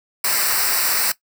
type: noise with comb filter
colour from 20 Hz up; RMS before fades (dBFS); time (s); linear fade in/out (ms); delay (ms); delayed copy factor
white; -19; 0.24-1.12; 5; 0.3; -0.75
effects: noise-tail reverb RT60 0.1 s tail -17 dB re dry